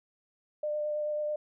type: tone with vibrato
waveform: sine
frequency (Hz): 600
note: D5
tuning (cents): +37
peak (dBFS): -29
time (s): 0.63-1.36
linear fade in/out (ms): 5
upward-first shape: sine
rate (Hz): 9.2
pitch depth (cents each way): 12
effects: none